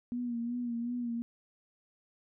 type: tone with vibrato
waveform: sine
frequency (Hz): 239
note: A#3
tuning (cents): +43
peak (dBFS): -32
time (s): 0.12-1.22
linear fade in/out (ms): 0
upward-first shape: sine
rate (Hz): 2.7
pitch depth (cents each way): 46
effects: none